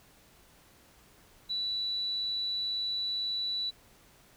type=tone; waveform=sine; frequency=3951 Hz; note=B7; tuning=in tune; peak=-30 dBFS; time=1.49-3.71 s; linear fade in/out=20 ms; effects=pink hiss -60 dBFS RMS until 4.36 s